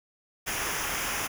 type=noise with comb filter; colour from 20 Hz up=pink; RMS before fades=-31 dBFS; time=0.46-1.28 s; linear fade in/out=20 ms; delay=0.24 ms; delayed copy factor=-0.7; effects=none